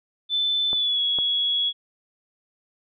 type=tone with pitch glide; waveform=sine; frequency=3520 to 3351 Hz; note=A7 to G#7; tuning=0 to +15 cents; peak=-20 dBFS; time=0.29-1.73 s; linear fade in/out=50 ms; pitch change=-85 cents; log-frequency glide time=0.71-1.01 s
type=clicks; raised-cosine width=1 ms; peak=-20 dBFS; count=2; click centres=0.731 / 1.187 s
effects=none